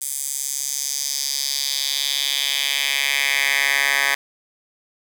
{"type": "tone with high-pass filter sweep", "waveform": "10% pulse", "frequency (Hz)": 139.4, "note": "C#3", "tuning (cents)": 10, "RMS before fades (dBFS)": -22, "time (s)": [0.01, 4.15], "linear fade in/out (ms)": 5, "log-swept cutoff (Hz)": [8600, 1600], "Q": 2.3, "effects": []}